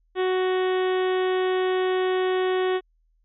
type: harmonic tone with a mistuned harmonic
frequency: 371.1 Hz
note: F#4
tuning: 5 cents sharp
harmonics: 1 / 2 / 3 / 4 / 5 / 6 / 7 / 8 / 9 / 10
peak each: -21 / -31 / -34 / -38 / -35 / -43 / -44 / -42 / -41 / -47 dBFS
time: 0.15-2.81 s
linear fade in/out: 50 ms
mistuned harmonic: 10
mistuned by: -17 cents
effects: added 40 Hz sine -62 dBFS peak until 3.24 s